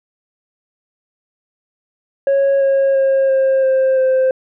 sine tone with pitch steps, 551 / 545 / 539 / 533.2 / 527.3 / 521.6 Hz, C#5 / C#5 / C#5 / C5 / C5 / C5, -11 / -29 / -49 / +33 / +13 / -5 cents, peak -8 dBFS, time 2.27-4.31 s, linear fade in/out 2 ms, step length 340 ms, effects tanh soft clip ceiling -10 dBFS

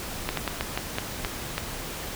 slowing click train, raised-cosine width 0.3 ms, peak -10 dBFS, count 8, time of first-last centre 0.29-1.58 s, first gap 83 ms, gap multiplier 1.26, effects pink hiss -35 dBFS RMS until 2.15 s

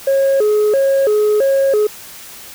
sine tone with vibrato, 479.8 Hz, A#4, 50 cents sharp, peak -8 dBFS, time 0.07-1.87 s, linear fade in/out 5 ms, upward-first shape square, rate 1.5 Hz, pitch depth 220 cents each way, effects tanh soft clip ceiling -9 dBFS + white hiss -35 dBFS RMS until 2.54 s

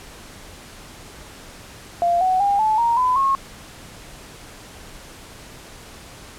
sine tone with pitch steps, 692 / 746 / 804.1 / 866.8 / 934.4 / 1007.3 / 1085.9 Hz, F5 / F#5 / G5 / A5 / A#5 / B5 / C#6, -16 / +14 / +44 / -26 / +4 / +34 / -36 cents, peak -15 dBFS, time 2.02-3.35 s, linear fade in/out 0 ms, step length 190 ms, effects pink hiss -41 dBFS RMS until 6.38 s + low-pass 11000 Hz 12 dB/octave

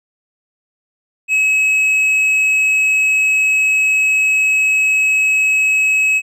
triangle tone with tanh clipping, 2566 Hz, E7, 47 cents flat, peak -12 dBFS, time 1.28-6.22 s, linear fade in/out 50 ms, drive 9 dB, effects none

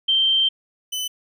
sine / sawtooth tone pair in turn, 3136 / 3015 Hz, G7 / F#7, 0 / +32 cents, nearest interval minor second, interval 68 cents, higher first, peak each -15 / -21 dBFS, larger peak first, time 0.08-0.49 / 0.92-1.08 s, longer first, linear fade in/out 10 ms, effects none

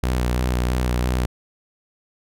sawtooth tone with vibrato, 61.74 Hz, B1, in tune, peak -15 dBFS, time 0.03-1.26 s, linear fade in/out 5 ms, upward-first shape square, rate 3 Hz, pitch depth 23 cents each way, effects none

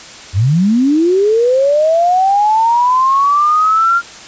sine linear sweep, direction up, 83.5 to 1401 Hz, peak -8 dBFS, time 0.33-4.02 s, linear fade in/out 50 ms, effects white hiss -33 dBFS RMS until 4.27 s + resampled to 16000 Hz

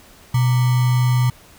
sine tone with sample-and-hold, 124.5 Hz, B2, 14 cents sharp, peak -13 dBFS, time 0.34-1.3 s, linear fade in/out 5 ms, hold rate 1050 Hz, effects pink hiss -47 dBFS RMS until 1.58 s

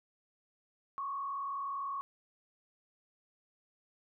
sine tone with frequency modulation, 1108.7 Hz, C#6, in tune, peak -35 dBFS, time 0.98-2.01 s, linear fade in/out 0 ms, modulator 40.4 Hz, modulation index 0.88, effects none

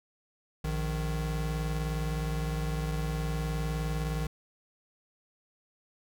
square tone pair together, 58.18 / 155 Hz, A#1 / D#3, -3 / -6 cents, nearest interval octave + perfect fourth, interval 1697 cents, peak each -33 / -33 dBFS, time 0.64-4.27 s, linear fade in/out 5 ms, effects none

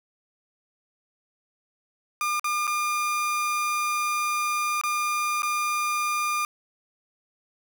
30% pulse tone with dropouts, 1206 Hz, D6, 46 cents sharp, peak -21 dBFS, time 2.21-6.45 s, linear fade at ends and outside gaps 1 ms, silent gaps 2.396-2.443 / 2.67-2.676 / 4.813-4.836 / 5.421-5.431 s, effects none

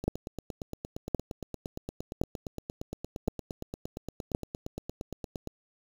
two click trains, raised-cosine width 2 ms, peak -23 / -12 dBFS, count 48 / 5, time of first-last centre 0.04-5.474 / 0.08-4.349 s, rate 8.65 / 0.937 Hz, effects 7-bit

